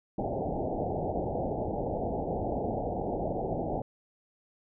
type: low-pass noise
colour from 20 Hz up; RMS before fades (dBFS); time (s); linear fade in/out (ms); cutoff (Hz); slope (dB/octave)
white; -32; 0.18-3.82; 5; 820; 96
effects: none